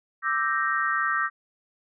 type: chord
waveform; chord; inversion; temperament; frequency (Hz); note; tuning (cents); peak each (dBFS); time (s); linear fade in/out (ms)
sine; E half-diminished seventh; third; equal; 1174.7 / 1318.5 / 1568 / 1864.7; D6 / E6 / G6 / Bb6; 0 / 0 / 0 / 0; -28; 0.22-1.3; 50
effects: none